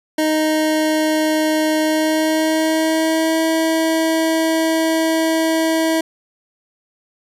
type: tone with pitch glide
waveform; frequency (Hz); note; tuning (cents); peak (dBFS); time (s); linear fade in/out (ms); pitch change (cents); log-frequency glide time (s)
25% pulse; 311.1 to 323; D#4 to E4; 0 to -35; -11; 0.18-6.01; 5; +65; 1.82-3.42
effects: resampled to 32000 Hz